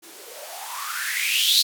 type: noise with band-pass filter sweep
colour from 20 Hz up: violet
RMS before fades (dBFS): -25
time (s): 0.02-1.63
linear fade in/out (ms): 20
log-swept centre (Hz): 300 to 4300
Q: 7.8
effects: none

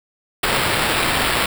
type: noise with sample-and-hold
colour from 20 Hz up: white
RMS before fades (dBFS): -19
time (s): 0.43-1.46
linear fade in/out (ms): 5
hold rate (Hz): 6300
effects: none

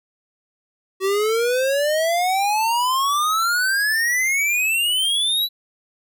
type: exponential sweep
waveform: square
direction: up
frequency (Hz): 376.9 to 3986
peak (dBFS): -18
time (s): 1-5.49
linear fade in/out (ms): 50
effects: none

